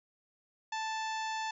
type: harmonic tone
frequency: 880 Hz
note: A5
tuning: in tune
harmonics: 1 / 2 / 3 / 4 / 5 / 6 / 7 / 8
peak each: -35 / -41 / -45 / -47 / -49 / -51 / -52 / -53 dBFS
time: 0.72-1.51 s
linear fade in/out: 5 ms
effects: none